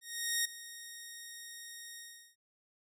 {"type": "tone with ADSR envelope", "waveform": "10% pulse", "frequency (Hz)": 1864.7, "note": "A#6", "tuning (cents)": 0, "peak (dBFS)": -20, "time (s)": [0.01, 2.36], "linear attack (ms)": 440, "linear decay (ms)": 7, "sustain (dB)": -17, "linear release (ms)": 380, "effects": []}